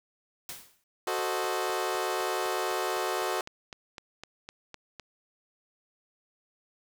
white noise with exponential decay, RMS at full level -37 dBFS, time 0.49-0.84 s, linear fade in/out 2 ms, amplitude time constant 75 ms
20% pulse chord, F# diminished seventh, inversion none, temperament equal, 370 / 440 / 523.3 / 622.3 Hz, F#4 / A4 / C5 / Eb5, 0 / 0 / 0 / 0 cents, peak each -27 / -29 / -31 / -31 dBFS, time 1.07-3.41 s, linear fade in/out 2 ms
click train, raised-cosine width 0.2 ms, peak -24 dBFS, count 16, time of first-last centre 1.19-4.997 s, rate 3.94 Hz
effects none

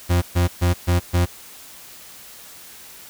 40% pulse tone bursts, 87.9 Hz, F2, 12 cents sharp, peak -14 dBFS, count 5, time 0.09-1.26 s, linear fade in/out 20 ms, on 130 ms, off 130 ms, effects white hiss -42 dBFS RMS until 3.09 s

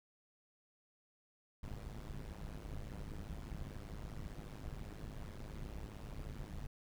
brown noise with amplitude modulation, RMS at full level -42 dBFS, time 1.63-6.67 s, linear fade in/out 5 ms, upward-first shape sine, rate 105 Hz, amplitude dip 95%, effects none

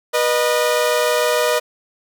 sawtooth tone pair together, 486.5 / 613 Hz, B4 / D#5, -26 / -26 cents, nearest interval major third, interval 400 cents, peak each -14 dBFS, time 0.13-1.6 s, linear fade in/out 20 ms, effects none

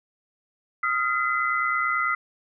sine tone cluster, 1252 / 1381 / 2028 Hz, D#6 / F6 / B6, +10 / -20 / +45 cents, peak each -26 dBFS, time 0.83-2.15 s, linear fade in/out 5 ms, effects none

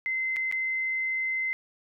sine tone with dropouts, 2064 Hz, C7, 24 cents flat, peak -26 dBFS, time 0.06-1.53 s, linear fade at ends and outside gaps 0 ms, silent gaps 0.362-0.367 / 0.514-0.524 s, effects none

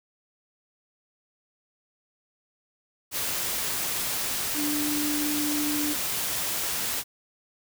sine tone in noise, 296.6 Hz, D4, 17 cents sharp, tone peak -27 dBFS, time 4.54-5.96 s, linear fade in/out 50 ms, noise white, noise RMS -29 dBFS, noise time 3.11-7.04 s, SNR -1 dB, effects none

